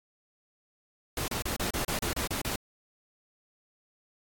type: noise bursts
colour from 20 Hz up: pink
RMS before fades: -32 dBFS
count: 10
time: 1.17-2.558 s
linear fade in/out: 2 ms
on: 110 ms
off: 32 ms
effects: AAC 64 kbps